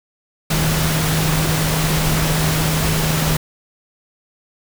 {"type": "tone in noise", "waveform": "sine", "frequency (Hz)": 157.1, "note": "D#3", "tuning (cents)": 17, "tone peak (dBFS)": -18, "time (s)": [0.5, 3.37], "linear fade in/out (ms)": 5, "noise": "pink", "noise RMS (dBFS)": -20, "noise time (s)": [0.5, 3.37], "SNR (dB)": -1, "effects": []}